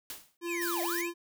white noise with exponential decay, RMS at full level -38 dBFS, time 0.1-0.37 s, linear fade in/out 1 ms, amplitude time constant 57 ms
square tone, 343.5 Hz, F4, 29 cents flat, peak -34 dBFS, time 0.41-1.14 s, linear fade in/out 50 ms
square linear two-way sweep, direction down then up, 2794 to 596 to 2794 Hz, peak -35 dBFS, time 0.46-1.1 s, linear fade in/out 50 ms, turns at 0.82 s
blue noise, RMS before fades -37 dBFS, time 0.61-1.02 s, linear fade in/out 10 ms
effects none

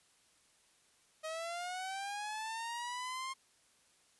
sawtooth linear sweep, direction up, 625 to 1068 Hz, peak -35 dBFS, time 1.23-3.34 s, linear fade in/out 20 ms, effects white hiss -69 dBFS RMS until 4.19 s + resampled to 24000 Hz

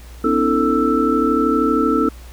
sine tone cluster, 248.7 / 281.3 / 322 / 444.4 / 1323 Hz, B3 / C#4 / E4 / A4 / E6, +12 / +26 / -41 / +17 / +6 cents, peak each -20 dBFS, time 0.24-2.09 s, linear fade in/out 5 ms, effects added 60 Hz sine -35 dBFS peak until 2.32 s + pink hiss -45 dBFS RMS until 2.32 s

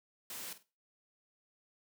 white noise with echo, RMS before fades -44 dBFS, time 0.3-0.53 s, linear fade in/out 2 ms, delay 49 ms, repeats 2, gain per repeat -13 dB, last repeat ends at 0.628 s, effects noise-tail reverb RT60 0.3 s tail -17 dB re dry + high-pass 150 Hz 12 dB/octave

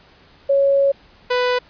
sine / sawtooth tone pair in turn, 554.4 / 496.3 Hz, C#5 / B4, 0 / +8 cents, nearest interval major second, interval 192 cents, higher first, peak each -12 dBFS, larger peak neither, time 0.49-0.92 / 1.3-1.59 s, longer first, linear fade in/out 10 ms, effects pink hiss -50 dBFS RMS until 1.69 s + resampled to 11025 Hz

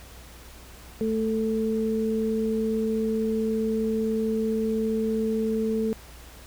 sine tone pair together, 220 / 442.3 Hz, A3 / A4, 0 / +9 cents, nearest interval octave, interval 1209 cents, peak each -25 / -26 dBFS, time 1.01-5.93 s, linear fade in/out 0 ms, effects added 60 Hz sine -46 dBFS peak until 6.46 s + pink hiss -48 dBFS RMS until 6.46 s

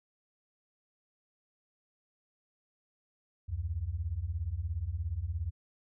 sine beating tone pair, 72.1 / 89.1 Hz, D2 / F2, -31 / +35 cents, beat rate 17 Hz, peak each -36 / -34 dBFS, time 3.48-5.51 s, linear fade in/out 20 ms, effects none

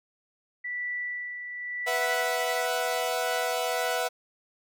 sine tone with tremolo, 1965 Hz, B6, 9 cents flat, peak -29 dBFS, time 0.64-2.66 s, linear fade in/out 10 ms, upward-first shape sine, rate 0.93 Hz, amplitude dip 50%
sawtooth chord, B suspended fourth, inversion none, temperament equal, 493.9 / 659.3 / 740 Hz, B4 / E5 / F#5, 0 / 0 / 0 cents, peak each -27 dBFS, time 1.86-4.09 s, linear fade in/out 20 ms
effects none

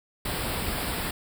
pink band-stop noise, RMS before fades -30 dBFS, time 0.25-1.11 s, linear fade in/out 5 ms, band 5200 to 7700 Hz, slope 96 dB/octave, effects none

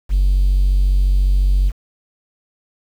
triangle tone, 47.2 Hz, F#1, 35 cents sharp, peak -8 dBFS, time 0.09-1.72 s, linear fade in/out 50 ms, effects tanh soft clip ceiling -7 dBFS + 7-bit

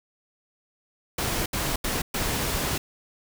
pink noise bursts at uneven times, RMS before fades -27 dBFS, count 4, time 1.18-1.46 / 1.53-1.76 / 1.84-2.02 / 2.14-2.78 s, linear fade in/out 5 ms, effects none

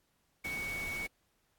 sine tone in noise, 2231 Hz, C#7, 11 cents sharp, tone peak -36 dBFS, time 0.44-1.07 s, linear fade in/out 10 ms, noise pink, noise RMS -45 dBFS, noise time 0.44-1.07 s, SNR +6 dB, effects pink hiss -75 dBFS RMS until 1.58 s + AAC 64 kbps

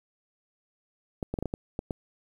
clicks, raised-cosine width 2 ms, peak -17 dBFS, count 8, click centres 1.228 / 1.34 / 1.388 / 1.426 / 1.457 / 1.539 / 1.791 / 1.908 s, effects 9-bit

